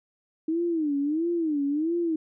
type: tone with vibrato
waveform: sine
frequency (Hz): 311.4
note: D#4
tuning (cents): +2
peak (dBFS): -23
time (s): 0.48-2.16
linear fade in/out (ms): 5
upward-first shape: sine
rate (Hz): 1.5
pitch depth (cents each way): 180
effects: none